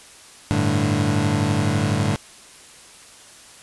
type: chord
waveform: 25% pulse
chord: G suspended second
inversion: none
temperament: equal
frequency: 98 / 110 / 146.83 Hz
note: G2 / A2 / D3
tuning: 0 / 0 / 0 cents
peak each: -19 dBFS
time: 0.51-2.16 s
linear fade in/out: 0 ms
effects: white hiss -45 dBFS RMS until 3.62 s + resampled to 24000 Hz